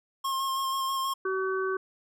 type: tone with vibrato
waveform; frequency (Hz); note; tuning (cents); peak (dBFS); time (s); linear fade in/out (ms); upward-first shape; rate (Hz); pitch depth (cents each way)
square; 1072; C6; +42; -28; 0.24-1.14; 10; square; 6.2; 15
type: harmonic tone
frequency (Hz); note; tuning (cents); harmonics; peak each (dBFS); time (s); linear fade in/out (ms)
380; F#4; +46; 1 / 3 / 4; -28 / -33 / -34; 1.25-1.77; 5
effects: none